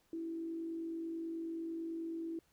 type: tone with frequency modulation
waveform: sine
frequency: 329.6 Hz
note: E4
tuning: in tune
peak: -38 dBFS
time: 0.13-2.39 s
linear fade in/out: 2 ms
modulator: 49.2 Hz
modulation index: 0.27
effects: pink hiss -73 dBFS RMS until 2.52 s